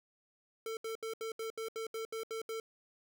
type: tone bursts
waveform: square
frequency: 447.4 Hz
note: A4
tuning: 29 cents sharp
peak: -38 dBFS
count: 11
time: 0.66-2.6 s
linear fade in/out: 2 ms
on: 110 ms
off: 73 ms
effects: none